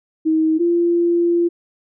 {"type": "tone pair in turn", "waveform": "sine", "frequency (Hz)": [317.1, 343.6], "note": ["D#4", "F4"], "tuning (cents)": [33, -28], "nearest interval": "minor second", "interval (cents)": 139, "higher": "second", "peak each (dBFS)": -13, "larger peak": "neither", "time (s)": [[0.25, 0.59], [0.59, 1.49]], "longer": "second", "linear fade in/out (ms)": 20, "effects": []}